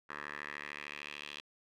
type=tone with band-pass filter sweep; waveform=10% pulse; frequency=73.4 Hz; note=D2; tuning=in tune; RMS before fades=-45 dBFS; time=0.09-1.41 s; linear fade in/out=10 ms; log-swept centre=1500 to 3100 Hz; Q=2.9; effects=none